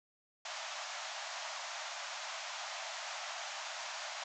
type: band-pass noise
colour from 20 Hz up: pink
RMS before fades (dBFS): -43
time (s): 0.45-4.24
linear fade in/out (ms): 5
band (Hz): 600 to 7300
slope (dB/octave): 96
effects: none

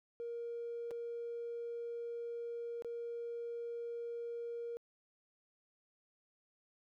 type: tone with dropouts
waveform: triangle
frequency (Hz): 470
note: A#4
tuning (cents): +14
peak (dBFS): -36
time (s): 0.2-4.77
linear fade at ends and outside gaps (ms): 0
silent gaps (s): 0.908-0.913 / 2.822-2.847
effects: tanh soft clip ceiling -37 dBFS

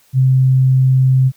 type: tone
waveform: sine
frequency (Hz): 130.81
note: C3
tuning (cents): 0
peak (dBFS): -8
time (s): 0.13-1.32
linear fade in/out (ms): 50
effects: white hiss -53 dBFS RMS until 1.36 s

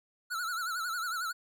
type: tone with vibrato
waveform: square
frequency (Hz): 1389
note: F6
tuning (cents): -10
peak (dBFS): -33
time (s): 0.3-1.33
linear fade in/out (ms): 20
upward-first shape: sine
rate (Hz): 11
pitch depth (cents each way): 110
effects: none

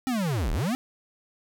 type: linear two-way sweep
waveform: square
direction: down then up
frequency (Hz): 269.7 to 30.87 to 269.7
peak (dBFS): -25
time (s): 0.07-0.75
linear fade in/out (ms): 0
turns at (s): 0.52
effects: none

